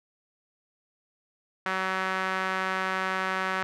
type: tone with band-pass filter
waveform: sawtooth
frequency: 188.5 Hz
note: F#3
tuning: 32 cents sharp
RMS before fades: -29 dBFS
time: 1.66-3.63 s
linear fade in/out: 0 ms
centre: 1500 Hz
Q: 1.8
effects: none